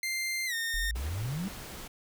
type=tone with pitch glide; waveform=sawtooth; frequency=2093 to 1832.6 Hz; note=C7 to A#6; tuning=0 to -30 cents; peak=-27 dBFS; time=0.03-0.91 s; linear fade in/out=2 ms; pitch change=-230 cents; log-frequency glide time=0.46-0.54 s
type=exponential sweep; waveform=sine; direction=up; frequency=35.73 to 203.1 Hz; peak=-31 dBFS; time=0.74-1.48 s; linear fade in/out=0 ms
type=noise; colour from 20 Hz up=pink; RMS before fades=-43 dBFS; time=0.95-1.88 s; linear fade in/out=10 ms
effects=none